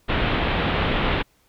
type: low-pass noise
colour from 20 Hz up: pink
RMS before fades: -22 dBFS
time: 0.08-1.23 s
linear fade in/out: 20 ms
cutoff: 3600 Hz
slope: 48 dB/octave
effects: pink hiss -62 dBFS RMS until 1.48 s